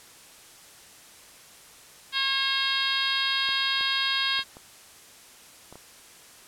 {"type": "harmonic tone", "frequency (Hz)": 540, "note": "C#5", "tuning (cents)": -45, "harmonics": [2, 3, 4, 5, 6, 7, 8, 9], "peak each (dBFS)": [-34, -30, -35, -33, -29, -30, -33, -35], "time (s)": [2.12, 4.44], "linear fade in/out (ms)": 50}
{"type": "clicks", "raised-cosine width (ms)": 1, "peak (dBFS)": -30, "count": 6, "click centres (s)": [3.49, 3.81, 4.392, 4.569, 5.726, 5.756]}
{"effects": ["white hiss -50 dBFS RMS until 6.47 s", "low-pass 11000 Hz 12 dB/octave"]}